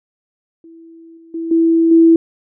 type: tone with level steps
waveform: sine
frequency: 329.6 Hz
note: E4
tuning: in tune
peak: -37 / -40 / -20 / -9 / -5 dBFS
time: 0.64-2.16 s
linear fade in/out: 2 ms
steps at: 1.17 / 1.34 / 1.51 / 1.91 s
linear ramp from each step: 5 ms
effects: none